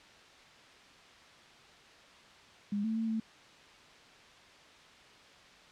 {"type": "tone with pitch steps", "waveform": "sine", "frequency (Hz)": [204.4, 221.9, 224.9, 221.8], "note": ["G#3", "A3", "A3", "A3"], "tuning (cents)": [-27, 15, 38, 14], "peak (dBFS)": -30, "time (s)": [2.72, 3.2], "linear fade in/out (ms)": 5, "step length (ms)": 120, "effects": ["white hiss -56 dBFS RMS until 5.71 s", "low-pass 4000 Hz 12 dB/octave"]}